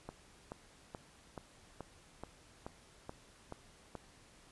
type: click train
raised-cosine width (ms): 1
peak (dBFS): -29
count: 10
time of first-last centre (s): 0.09-3.953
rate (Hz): 2.33
effects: pink hiss -62 dBFS RMS until 4.51 s + resampled to 24000 Hz